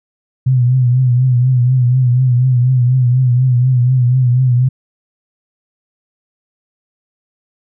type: tone with vibrato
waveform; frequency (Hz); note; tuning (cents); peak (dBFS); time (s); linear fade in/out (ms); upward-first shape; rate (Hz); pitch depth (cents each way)
sine; 125.9; B2; +34; -8; 0.46-4.69; 10; triangle; 4.1; 80
effects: none